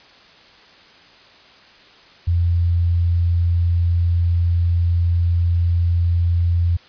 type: tone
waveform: sine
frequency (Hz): 86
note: F2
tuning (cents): -26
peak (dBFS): -14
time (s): 2.27-6.77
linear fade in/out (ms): 10
effects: white hiss -47 dBFS RMS until 6.88 s + resampled to 11025 Hz